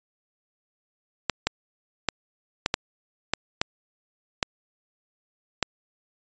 clicks, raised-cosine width 0.2 ms, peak -4 dBFS, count 9, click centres 1.297 / 1.47 / 2.087 / 2.661 / 2.741 / 3.336 / 3.615 / 4.428 / 5.627 s, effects resampled to 16000 Hz

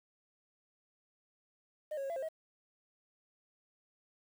sine tone with pitch steps, 611 / 550 / 545 / 674 / 532 / 637 Hz, D#5 / C#5 / C#5 / E5 / C5 / D#5, -32 / -14 / -29 / +38 / +29 / +41 cents, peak -33 dBFS, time 1.91-2.288 s, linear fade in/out 10 ms, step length 63 ms, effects tanh soft clip ceiling -35 dBFS + 10-bit

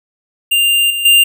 square tone with level steps, 2794 Hz, F7, in tune, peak -10 / -17 / -6 dBFS, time 0.51-1.24 s, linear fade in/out 10 ms, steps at 0.9 / 1.05 s, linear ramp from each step 5 ms, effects none

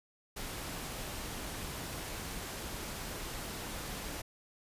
pink noise, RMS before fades -41 dBFS, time 0.36-4.22 s, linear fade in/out 10 ms, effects resampled to 32000 Hz

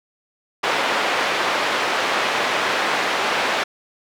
pink band-pass noise, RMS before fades -21 dBFS, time 0.63-3.64 s, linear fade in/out 10 ms, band 550 to 3100 Hz, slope 12 dB/octave, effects none

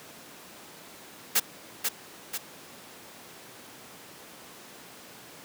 white noise with echo, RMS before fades -22 dBFS, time 1.35-1.4 s, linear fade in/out 10 ms, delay 490 ms, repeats 2, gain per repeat -5 dB, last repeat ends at 2.38 s, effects pink hiss -47 dBFS RMS until 5.44 s + high-pass 200 Hz 12 dB/octave

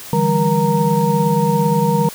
sine tone cluster, 150.6 / 168.2 / 198.9 / 473.8 / 928 Hz, D3 / E3 / G3 / A#4 / A#5, +44 / +35 / +25 / +28 / -8 cents, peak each -19 dBFS, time 0.13-2.09 s, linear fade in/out 2 ms, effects white hiss -34 dBFS RMS until 2.14 s

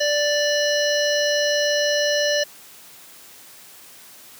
harmonic tone, 587.3 Hz, D5, in tune, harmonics 1 / 3 / 5 / 7 / 9 / 10, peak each -20 / -25 / -27 / -28 / -30 / -30 dBFS, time 0-2.44 s, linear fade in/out 10 ms, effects white hiss -45 dBFS RMS until 4.39 s + high-pass 100 Hz 12 dB/octave

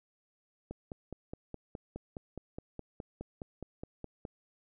click train, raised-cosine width 2 ms, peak -27 dBFS, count 18, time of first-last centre 0.71-4.252 s, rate 4.8 Hz, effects none

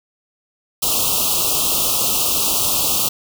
white band-stop noise, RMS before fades -18 dBFS, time 0.82-3.09 s, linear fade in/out 10 ms, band 1300 to 2600 Hz, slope 96 dB/octave, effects none

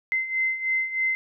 sine beating tone pair, 2065 / 2068.2 Hz, C7 / C7, -23 / -21 cents, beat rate 3.2 Hz, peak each -29 / -24 dBFS, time 0.12-1.15 s, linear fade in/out 0 ms, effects none

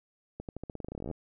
accelerating click train, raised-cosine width 2 ms, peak -25 dBFS, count 20, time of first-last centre 0.4-1.113 s, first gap 88 ms, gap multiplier 0.89, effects none

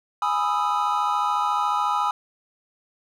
triangle chord, E major seventh, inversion first, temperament equal, 830.6 / 987.8 / 1244.5 / 1318.5 Hz, G#5 / B5 / D#6 / E6, 0 / 0 / 0 / 0 cents, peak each -24 / -24 / -23 / -27 dBFS, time 0.22-2.11 s, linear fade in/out 2 ms, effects none

